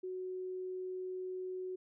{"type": "tone", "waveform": "sine", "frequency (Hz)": 370, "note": "F#4", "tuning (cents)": 0, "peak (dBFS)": -38, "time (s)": [0.03, 1.76], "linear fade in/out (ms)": 10, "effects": []}